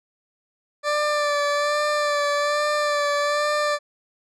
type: tone with vibrato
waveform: 20% pulse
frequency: 587.3 Hz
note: D5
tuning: in tune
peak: -15 dBFS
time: 0.83-3.79 s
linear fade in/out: 50 ms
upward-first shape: sine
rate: 1.2 Hz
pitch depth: 26 cents each way
effects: low-pass 7000 Hz 12 dB/octave